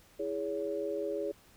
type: chord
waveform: sine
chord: C# minor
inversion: first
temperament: equal with one note detuned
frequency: 329.6 / 415.3 / 563.4 Hz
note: E4 / G#4 / C#5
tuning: 0 / 0 / +28 cents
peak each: -39 / -35 / -36 dBFS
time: 0.19-1.32 s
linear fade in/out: 10 ms
effects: pink hiss -61 dBFS RMS until 1.56 s